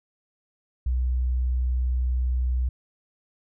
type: tone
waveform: sine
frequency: 62.5 Hz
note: B1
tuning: 21 cents sharp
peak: -21 dBFS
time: 0.86-2.69 s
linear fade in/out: 5 ms
effects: none